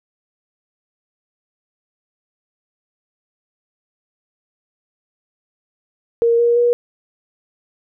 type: tone with pitch steps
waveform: sine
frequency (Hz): 466.2 / 473 / 479.9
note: A#4 / A#4 / B4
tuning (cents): 0 / +25 / -50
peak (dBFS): -11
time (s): 6.22-6.73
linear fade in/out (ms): 0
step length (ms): 170
effects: none